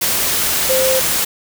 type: tone in noise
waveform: sine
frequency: 522 Hz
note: C5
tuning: 4 cents flat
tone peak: -14 dBFS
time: 0.69-1 s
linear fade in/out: 10 ms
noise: white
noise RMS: -17 dBFS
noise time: 0.01-1.25 s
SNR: 0 dB
effects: none